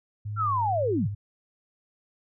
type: tone with vibrato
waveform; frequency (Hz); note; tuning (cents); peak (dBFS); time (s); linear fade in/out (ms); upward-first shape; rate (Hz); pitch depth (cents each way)
sine; 103.83; G#2; 0; -30; 0.25-1.15; 10; triangle; 1.9; 33
type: linear sweep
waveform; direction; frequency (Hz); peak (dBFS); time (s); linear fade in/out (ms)
sine; down; 1388 to 64.1; -23; 0.36-1.1; 50
effects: none